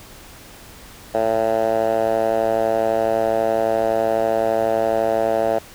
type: tone with band-pass filter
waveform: 10% pulse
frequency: 111.9 Hz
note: A2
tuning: 30 cents sharp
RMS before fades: -19 dBFS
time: 1.14-5.59 s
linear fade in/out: 10 ms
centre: 650 Hz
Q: 3.2
effects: pink hiss -42 dBFS RMS until 5.74 s